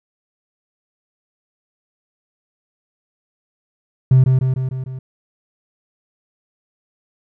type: tone with echo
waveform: triangle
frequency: 130 Hz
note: C3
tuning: 11 cents flat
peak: -4 dBFS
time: 4.11-4.24 s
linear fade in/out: 5 ms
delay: 150 ms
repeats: 5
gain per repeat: -4 dB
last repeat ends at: 4.99 s
effects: tanh soft clip ceiling -3 dBFS